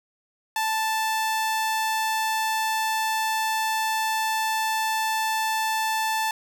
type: tone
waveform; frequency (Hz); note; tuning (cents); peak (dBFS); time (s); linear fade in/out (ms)
sawtooth; 880; A5; 0; -19; 0.56-6.31; 2
effects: none